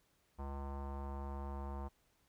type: tone with low-pass filter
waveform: square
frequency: 69.4 Hz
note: C#2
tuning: 3 cents sharp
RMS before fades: -43 dBFS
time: 0.38-1.89 s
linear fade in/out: 20 ms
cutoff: 960 Hz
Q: 3.7
effects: pink hiss -75 dBFS RMS until 2.28 s